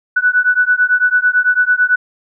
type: beating tone pair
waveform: sine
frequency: 1480 / 1489 Hz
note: F#6 / F#6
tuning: 0 / +11 cents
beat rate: 9 Hz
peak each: -13 dBFS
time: 0.16-1.96 s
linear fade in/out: 10 ms
effects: none